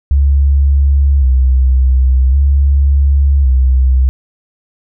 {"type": "tone with vibrato", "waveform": "sine", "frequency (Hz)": 67.1, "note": "C2", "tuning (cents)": 44, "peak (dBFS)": -6, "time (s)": [0.11, 4.09], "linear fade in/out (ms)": 0, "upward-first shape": "square", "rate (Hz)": 0.45, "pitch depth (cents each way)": 65, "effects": []}